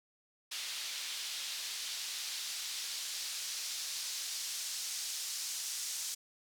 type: noise with band-pass filter sweep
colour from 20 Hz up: white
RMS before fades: -40 dBFS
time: 0.51-6.15 s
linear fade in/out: 10 ms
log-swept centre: 3600 to 6000 Hz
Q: 1.2
effects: none